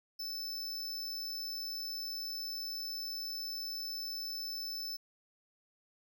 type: tone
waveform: square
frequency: 5274 Hz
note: E8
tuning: in tune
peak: -38 dBFS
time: 0.19-4.97 s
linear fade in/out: 10 ms
effects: none